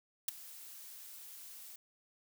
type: noise with ADSR envelope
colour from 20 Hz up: blue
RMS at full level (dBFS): -30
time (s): 0.28-1.76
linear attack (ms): 5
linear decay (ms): 10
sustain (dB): -21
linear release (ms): 5
effects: none